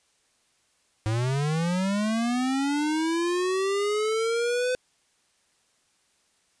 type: linear sweep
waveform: square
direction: up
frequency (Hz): 105.8 to 508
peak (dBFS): -24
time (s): 1.06-4.75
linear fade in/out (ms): 0
effects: white hiss -67 dBFS RMS until 6.6 s + resampled to 22050 Hz